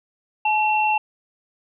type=tone pair together; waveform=sine; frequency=855.6 / 2714 Hz; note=A5 / E7; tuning=-49 / +50 cents; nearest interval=octave + minor sixth; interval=1999 cents; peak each=-18 / -22 dBFS; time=0.45-0.98 s; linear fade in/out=5 ms; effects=none

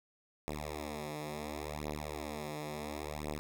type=beating tone pair; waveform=5% pulse; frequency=74.9 / 75.61 Hz; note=D2 / D#2; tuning=+35 / -49 cents; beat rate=0.71 Hz; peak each=-30 / -31 dBFS; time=0.48-3.39 s; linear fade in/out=0 ms; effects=none

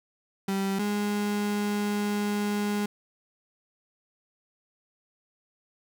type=tone pair in turn; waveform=35% pulse; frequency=194.9 / 206.4 Hz; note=G3 / G#3; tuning=-10 / -10 cents; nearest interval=minor second; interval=100 cents; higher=second; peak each=-24 dBFS; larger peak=neither; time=0.48-0.79 / 0.79-2.86 s; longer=second; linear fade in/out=5 ms; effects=none

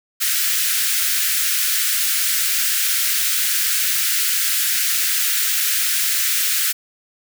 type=high-pass noise; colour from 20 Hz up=white; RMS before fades=-19 dBFS; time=0.2-6.73 s; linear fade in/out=20 ms; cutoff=1400 Hz; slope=48 dB/octave; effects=none

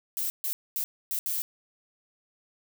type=noise bursts at uneven times; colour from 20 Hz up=violet; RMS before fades=-30 dBFS; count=5; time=0.17-0.3 / 0.44-0.53 / 0.76-0.84 / 1.11-1.19 / 1.26-1.42 s; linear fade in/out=0 ms; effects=none

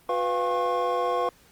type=tone cluster; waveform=triangle; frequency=361.3 / 496.4 / 700 / 794 / 1085 Hz; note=F#4 / B4 / F5 / G5 / C#6; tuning=-41 / +9 / +4 / +22 / -37 cents; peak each=-32 / -25 / -27 / -34 / -26 dBFS; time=0.09-1.29 s; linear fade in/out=2 ms; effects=pink hiss -57 dBFS RMS until 1.51 s + Opus 32 kbps

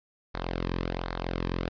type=tone with flanger; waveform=sawtooth; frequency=43.72 Hz; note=F1; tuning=3 cents sharp; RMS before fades=-32 dBFS; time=0.34-1.69 s; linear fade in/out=10 ms; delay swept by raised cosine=0.34 to 1.44 ms; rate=1.3 Hz; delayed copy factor=-0.65; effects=resampled to 11025 Hz + 9-bit

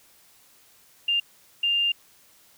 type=tone bursts at uneven times; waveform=sine; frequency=2800 Hz; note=F7; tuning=4 cents sharp; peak=-20 dBFS; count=2; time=1.08-1.2 / 1.63-1.92 s; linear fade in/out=5 ms; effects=white hiss -57 dBFS RMS until 2.57 s

